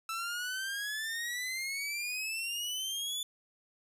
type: exponential sweep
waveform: sawtooth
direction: up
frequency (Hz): 1318.5 to 3490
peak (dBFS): -31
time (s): 0.09-3.23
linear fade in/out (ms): 2
effects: resampled to 32000 Hz